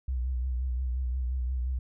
sine tone with vibrato, 63 Hz, B1, 35 cents sharp, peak -27 dBFS, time 0.08-1.79 s, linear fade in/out 5 ms, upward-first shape triangle, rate 5.7 Hz, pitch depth 78 cents each way, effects none

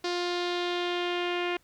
sawtooth tone with low-pass filter sweep, 352.4 Hz, F4, 16 cents sharp, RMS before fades -30 dBFS, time 0.04-1.57 s, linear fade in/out 5 ms, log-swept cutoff 4700 to 2600 Hz, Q 2.9, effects pink hiss -65 dBFS RMS until 1.63 s

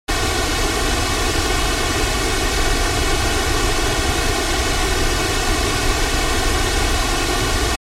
pink noise with comb filter, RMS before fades -17 dBFS, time 0.08-7.76 s, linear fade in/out 10 ms, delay 2.7 ms, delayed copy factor +0.9, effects low-pass 8000 Hz 12 dB/octave + MP3 64 kbps

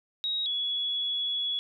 sine tone pair in turn, 3800 / 3377 Hz, A#7 / G#7, +33 / +28 cents, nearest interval major second, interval 205 cents, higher first, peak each -27 dBFS, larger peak neither, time 0.24-0.46 / 0.46-1.59 s, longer second, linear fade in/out 0 ms, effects none

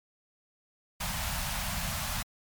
pink band-stop noise, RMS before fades -33 dBFS, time 1-2.23 s, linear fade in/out 10 ms, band 220 to 620 Hz, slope 48 dB/octave, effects MP3 96 kbps

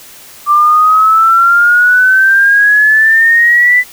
sine exponential sweep, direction up, 1174.7 to 2000 Hz, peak -4 dBFS, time 0.46-3.84 s, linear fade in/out 50 ms, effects white hiss -35 dBFS RMS until 3.92 s

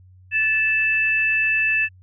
sine tone pair together, 1744.8 / 2637 Hz, A6 / E7, -15 / 0 cents, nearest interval perfect fifth, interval 715 cents, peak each -22 / -18 dBFS, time 0.31-1.89 s, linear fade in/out 50 ms, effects added 92 Hz sine -46 dBFS peak until 2.02 s

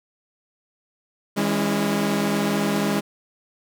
sawtooth tone cluster, 160.4 / 204.2 / 276.9 / 330.4 Hz, E3 / G#3 / C#4 / E4, -47 / -29 / -2 / +4 cents, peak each -25 / -18 / -24 / -26 dBFS, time 1.36-3.01 s, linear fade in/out 20 ms, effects none

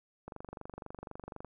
click train, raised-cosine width 1 ms, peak -29 dBFS, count 29, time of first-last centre 0.28-1.447 s, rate 24 Hz, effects none

